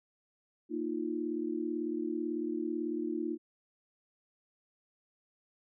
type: chord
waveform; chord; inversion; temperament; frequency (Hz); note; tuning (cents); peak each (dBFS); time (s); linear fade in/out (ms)
sine; Bb suspended fourth; none; equal; 233.1 / 311.1 / 349.2; Bb3 / Eb4 / F4; 0 / 0 / 0; -39 / -35 / -36; 0.69-3.38; 50
effects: none